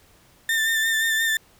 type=tone with vibrato; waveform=35% pulse; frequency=1792 Hz; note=A6; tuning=31 cents sharp; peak=-18 dBFS; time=0.49-1.37 s; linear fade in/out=2 ms; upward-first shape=sine; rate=5.7 Hz; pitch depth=29 cents each way; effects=pink hiss -56 dBFS RMS until 1.59 s